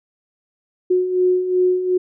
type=beating tone pair; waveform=sine; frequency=363 / 365.7 Hz; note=F#4 / F#4; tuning=-33 / -20 cents; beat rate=2.7 Hz; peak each=-22 / -15 dBFS; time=0.9-1.98 s; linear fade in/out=10 ms; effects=none